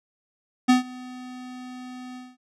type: tone with ADSR envelope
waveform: square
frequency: 251.9 Hz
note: B3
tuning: 34 cents sharp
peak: -13 dBFS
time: 0.68-2.37 s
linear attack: 17 ms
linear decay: 130 ms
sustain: -24 dB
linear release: 210 ms
effects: low-pass 7000 Hz 12 dB/octave